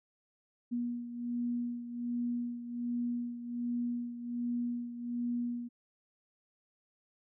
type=beating tone pair; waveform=sine; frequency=240 / 241.3 Hz; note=B3 / B3; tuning=-49 / -40 cents; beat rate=1.3 Hz; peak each=-34 / -40 dBFS; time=0.71-5.69 s; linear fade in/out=20 ms; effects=none

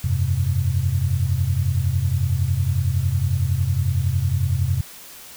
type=chord; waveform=sine; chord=F suspended second; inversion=none; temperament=just; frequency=87.31 / 98.22 / 130.96 Hz; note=F2 / G2 / C3; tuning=0 / +4 / +2 cents; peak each=-22 dBFS; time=0.04-4.81 s; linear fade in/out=5 ms; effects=white hiss -41 dBFS RMS until 5.36 s

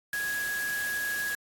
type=tone in noise; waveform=sine; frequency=1661.2 Hz; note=G#6; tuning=in tune; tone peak=-29 dBFS; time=0.13-1.35 s; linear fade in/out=2 ms; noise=white; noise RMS=-38 dBFS; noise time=0.13-1.35 s; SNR=+6 dB; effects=AAC 64 kbps

